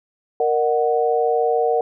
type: chord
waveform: sine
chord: D# minor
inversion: second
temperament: equal with one note detuned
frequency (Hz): 466.2 / 606.6 / 740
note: A#4 / D#5 / F#5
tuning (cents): 0 / -44 / 0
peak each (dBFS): -18 / -24 / -20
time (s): 0.4-1.81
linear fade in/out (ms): 2
effects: none